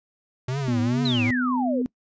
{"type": "tone with vibrato", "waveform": "square", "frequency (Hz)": 123.47, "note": "B2", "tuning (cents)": 0, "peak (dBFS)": -25, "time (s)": [0.48, 1.31], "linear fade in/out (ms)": 5, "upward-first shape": "triangle", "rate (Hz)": 2.3, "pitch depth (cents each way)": 270}
{"type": "tone with pitch glide", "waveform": "sine", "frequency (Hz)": [244.3, 252.5], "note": ["B3", "B3"], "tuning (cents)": [-19, 39], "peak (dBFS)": -22, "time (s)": [0.68, 1.86], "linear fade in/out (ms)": 0, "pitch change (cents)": 58, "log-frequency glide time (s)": [1.03, 1.52]}
{"type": "exponential sweep", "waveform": "sine", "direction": "down", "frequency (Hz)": [4186, 446.7], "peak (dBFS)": -25, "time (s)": [1.05, 1.82], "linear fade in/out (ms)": 5}
{"effects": ["noise-tail reverb RT60 0.1 s tail -22 dB re dry", "resampled to 16000 Hz"]}